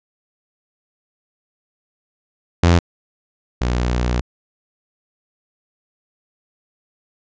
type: tone pair in turn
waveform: sawtooth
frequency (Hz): 85.9 / 60.74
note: F2 / B1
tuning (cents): -28 / -28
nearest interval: tritone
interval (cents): 600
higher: first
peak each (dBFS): -6 / -13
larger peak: first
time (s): 2.63-2.79 / 3.61-4.21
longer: second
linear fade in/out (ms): 5
effects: resampled to 16000 Hz